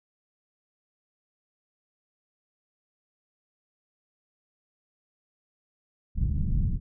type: low-pass noise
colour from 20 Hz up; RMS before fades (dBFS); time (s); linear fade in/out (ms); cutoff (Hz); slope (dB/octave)
pink; -25; 6.15-6.8; 50; 170; 24
effects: none